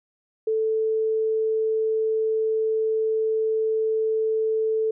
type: tone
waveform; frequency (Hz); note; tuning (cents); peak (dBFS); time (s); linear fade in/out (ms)
sine; 440; A4; 0; -20; 0.47-4.91; 5
effects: none